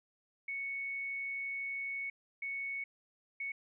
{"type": "tone bursts at uneven times", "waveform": "sine", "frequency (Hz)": 2217, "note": "C#7", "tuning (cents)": 0, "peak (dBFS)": -36, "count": 3, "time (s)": [[0.48, 2.1], [2.42, 2.84], [3.4, 3.52]], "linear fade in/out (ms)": 5, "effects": []}